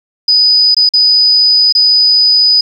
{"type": "tone with dropouts", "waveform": "sine", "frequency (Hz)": 4978, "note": "D#8", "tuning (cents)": 0, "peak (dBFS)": -5, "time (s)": [0.28, 2.61], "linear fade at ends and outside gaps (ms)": 5, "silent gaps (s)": [[0.746, 0.766], [0.891, 0.936], [1.725, 1.75]], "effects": ["7-bit"]}